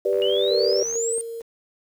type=chord; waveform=sine; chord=G major; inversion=none; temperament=equal; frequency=392 / 493.9 / 587.3 Hz; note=G4 / B4 / D5; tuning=0 / 0 / 0 cents; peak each=-22 / -23 / -24 dBFS; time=0.05-0.83 s; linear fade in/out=5 ms
type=click train; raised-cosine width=0.5 ms; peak=-29 dBFS; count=59; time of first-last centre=0.13-0.94 s; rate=71.6 Hz
type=exponential sweep; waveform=sine; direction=up; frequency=2847 to 8870 Hz; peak=-25 dBFS; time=0.22-1.21 s; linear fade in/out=0 ms
type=tone with tremolo; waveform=sine; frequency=460.5 Hz; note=A#4; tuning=21 cents flat; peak=-23 dBFS; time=0.5-1.42 s; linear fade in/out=20 ms; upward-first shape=square; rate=2.2 Hz; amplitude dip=55%
effects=8-bit